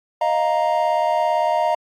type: chord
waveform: triangle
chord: Eb suspended second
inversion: none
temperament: just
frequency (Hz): 622.3 / 700 / 933.4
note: Eb5 / F5 / Bb5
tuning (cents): 0 / +4 / +2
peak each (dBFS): -19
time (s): 0.21-1.75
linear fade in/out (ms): 5
effects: AAC 64 kbps